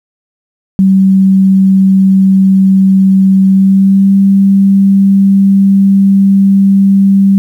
sine tone with pitch glide, 191.7 to 195.84 Hz, G3 to G3, -38 to -1 cents, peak -3 dBFS, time 0.79-7.38 s, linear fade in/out 0 ms, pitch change +37 cents, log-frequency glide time 3.48-4.12 s, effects 7-bit

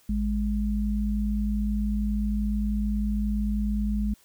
sine tone pair together, 54.79 / 207.7 Hz, A1 / G#3, -7 / 0 cents, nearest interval octave + major seventh, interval 2307 cents, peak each -26 dBFS, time 0.09-4.14 s, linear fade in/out 5 ms, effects white hiss -60 dBFS RMS until 4.24 s

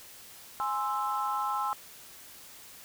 sine chord, Ab augmented, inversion none, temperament equal, 830.6 / 1046.5 / 1318.5 Hz, Ab5 / C6 / E6, 0 / 0 / 0 cents, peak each -32 dBFS, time 0.6-1.73 s, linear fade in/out 0 ms, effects tanh soft clip ceiling -20 dBFS + white hiss -50 dBFS RMS until 2.84 s

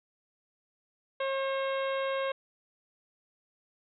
harmonic tone with a mistuned harmonic, 540 Hz, C#5, 45 cents flat, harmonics 1 / 2 / 3 / 4 / 5 / 6 / 7, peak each -30 / -36 / -40 / -42 / -44 / -46 / -47 dBFS, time 1.2-2.32 s, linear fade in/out 5 ms, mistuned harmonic 3, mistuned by -20 cents, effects none

